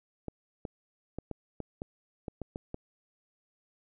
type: clicks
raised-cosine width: 2 ms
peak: -23 dBFS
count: 10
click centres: 0.283 / 0.652 / 1.186 / 1.313 / 1.603 / 1.819 / 2.282 / 2.417 / 2.559 / 2.744 s
effects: none